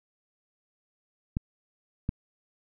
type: clicks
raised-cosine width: 5 ms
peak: -15 / -15 dBFS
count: 2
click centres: 1.369 / 2.091 s
effects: none